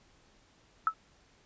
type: tone with exponential decay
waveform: sine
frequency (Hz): 1306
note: E6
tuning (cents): -17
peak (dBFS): -19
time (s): 0.87-0.94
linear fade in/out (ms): 1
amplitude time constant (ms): 15
effects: pink hiss -64 dBFS RMS until 1.45 s + resampled to 16000 Hz